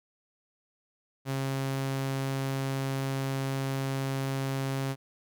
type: tone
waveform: sawtooth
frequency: 135.2 Hz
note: C#3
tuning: 43 cents flat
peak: -25 dBFS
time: 1.25-4.96 s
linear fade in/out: 50 ms
effects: none